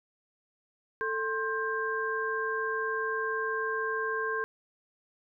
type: tone cluster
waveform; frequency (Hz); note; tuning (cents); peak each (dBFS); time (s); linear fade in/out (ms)
sine; 441.7 / 1060 / 1586; A4 / C6 / G6; +7 / +22 / +20; -33 / -34 / -32; 1.01-4.44; 0
effects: none